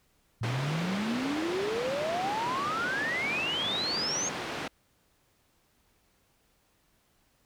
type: exponential sweep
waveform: sine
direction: up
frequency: 111 to 6610 Hz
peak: -29 dBFS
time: 0.41-4.29 s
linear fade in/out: 5 ms
type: band-pass noise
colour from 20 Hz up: pink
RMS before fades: -36 dBFS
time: 0.43-4.68 s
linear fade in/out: 5 ms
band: 200 to 3700 Hz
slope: 12 dB/octave
effects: pink hiss -69 dBFS RMS until 7.45 s